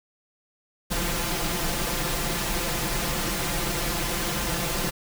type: noise with comb filter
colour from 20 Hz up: pink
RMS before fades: -27 dBFS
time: 0.9-4.91 s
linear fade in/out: 20 ms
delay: 5.8 ms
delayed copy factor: +0.9
effects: none